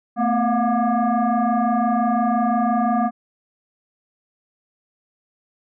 sine tone with frequency modulation, 249.4 Hz, B3, 17 cents sharp, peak -16 dBFS, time 0.16-3.11 s, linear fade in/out 50 ms, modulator 473 Hz, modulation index 1.7, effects none

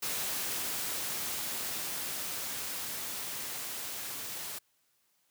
white noise with level ramp, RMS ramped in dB -34 to -40 dBFS, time 0.02-4.59 s, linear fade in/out 10 ms, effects white hiss -73 dBFS RMS until 5.3 s + high-pass 80 Hz 12 dB/octave

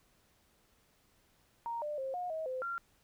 sine tone with pitch steps, 932 / 596 / 532 / 718 / 637 / 515 / 1380 Hz, A#5 / D5 / C5 / F5 / D#5 / C5 / F6, -1 / +25 / +29 / +48 / +41 / -28 / -21 cents, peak -35 dBFS, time 1.66-2.78 s, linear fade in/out 0 ms, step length 160 ms, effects pink hiss -70 dBFS RMS until 3.03 s

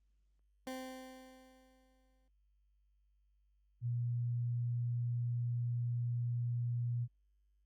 20% pulse tone with exponential decay, 259.5 Hz, C4, 14 cents flat, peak -35 dBFS, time 0.67-2.28 s, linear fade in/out 1 ms, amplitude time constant 350 ms
sine tone, 120 Hz, B2, 49 cents flat, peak -33 dBFS, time 3.81-7.08 s, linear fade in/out 50 ms
effects added 50 Hz sine -70 dBFS peak until 7.65 s + Opus 32 kbps

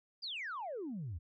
sine exponential sweep, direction down, 4978 to 74.2 Hz, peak -37 dBFS, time 0.22-1.19 s, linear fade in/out 20 ms, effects tanh soft clip ceiling -35 dBFS + MP3 32 kbps

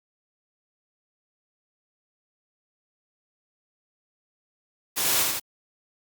white noise with echo, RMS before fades -25 dBFS, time 4.96-5.24 s, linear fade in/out 20 ms, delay 80 ms, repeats 2, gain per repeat -2 dB, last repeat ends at 5.4 s, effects high-pass 100 Hz 12 dB/octave + Opus 48 kbps

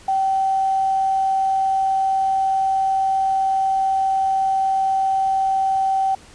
sine tone with quantisation, 772 Hz, G5, 27 cents flat, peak -16 dBFS, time 0.08-6.15 s, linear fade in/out 5 ms, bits 7, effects pink hiss -46 dBFS RMS until 6.34 s + resampled to 22050 Hz

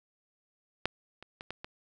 clicks, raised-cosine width 0.3 ms, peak -11 / -30 / -25 / -21 / -24 dBFS, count 5, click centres 0.856 / 1.226 / 1.409 / 1.506 / 1.645 s, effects none

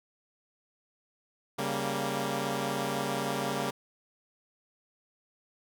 10% pulse chord, G diminished, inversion second, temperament equal, 138.59 / 196 / 233.1 Hz, Db3 / G3 / Bb3, 0 / 0 / 0 cents, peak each -26 dBFS, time 1.58-3.71 s, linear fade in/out 10 ms, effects none

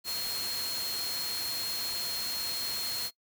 sine tone in noise, 4249 Hz, C8, 26 cents sharp, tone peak -33 dBFS, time 0.04-3.11 s, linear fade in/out 50 ms, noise white, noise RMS -37 dBFS, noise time 0.04-3.11 s, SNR +1 dB, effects noise-tail reverb RT60 0.1 s tail -23 dB re dry

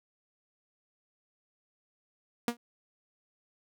sawtooth tone with exponential decay, 237.8 Hz, A#3, 35 cents sharp, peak -19 dBFS, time 2.48-2.57 s, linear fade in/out 2 ms, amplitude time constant 19 ms, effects none

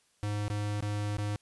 square tone with dropouts, 103.83 Hz, G#2, in tune, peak -31 dBFS, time 0.23-1.36 s, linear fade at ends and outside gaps 0 ms, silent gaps 0.481-0.501 / 0.806-0.825 / 1.169-1.184 s, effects white hiss -69 dBFS RMS until 1.41 s + resampled to 24000 Hz

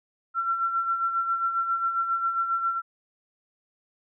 sine tone with tremolo, 1356 Hz, E6, 49 cents sharp, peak -21 dBFS, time 0.34-2.82 s, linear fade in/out 50 ms, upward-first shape sine, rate 7.4 Hz, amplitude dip 55%, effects none

